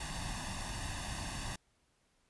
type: noise with comb filter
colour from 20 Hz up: pink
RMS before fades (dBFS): -40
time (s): 0-1.56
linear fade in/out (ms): 5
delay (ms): 1.1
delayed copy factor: +0.8
effects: pink hiss -74 dBFS RMS until 2.29 s + resampled to 24000 Hz